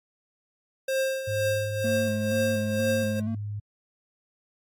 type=tone with tremolo; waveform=square; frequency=531 Hz; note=C5; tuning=25 cents sharp; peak=-23 dBFS; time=0.88-3.2 s; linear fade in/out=5 ms; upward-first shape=triangle; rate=2.1 Hz; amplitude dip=70%
type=tone; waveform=sine; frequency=103.83 Hz; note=G#2; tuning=in tune; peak=-30 dBFS; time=1.27-3.6 s; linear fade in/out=10 ms
type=tone with vibrato; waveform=triangle; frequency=220.4 Hz; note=A3; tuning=3 cents sharp; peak=-26 dBFS; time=1.84-3.35 s; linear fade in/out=5 ms; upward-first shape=square; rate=2.1 Hz; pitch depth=46 cents each way
effects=AAC 64 kbps